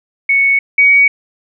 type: tone pair in turn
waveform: sine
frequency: 2217 / 2252 Hz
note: C#7 / C#7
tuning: 0 / +27 cents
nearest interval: unison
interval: 27 cents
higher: second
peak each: -8 / -5 dBFS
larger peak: second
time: 0.29-0.59 / 0.78-1.08 s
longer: neither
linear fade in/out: 5 ms
effects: none